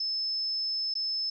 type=tone with dropouts; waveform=sine; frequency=5240 Hz; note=E8; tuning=11 cents flat; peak=-28 dBFS; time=0-1.3 s; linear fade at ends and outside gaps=5 ms; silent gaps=0.94-0.952 s; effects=none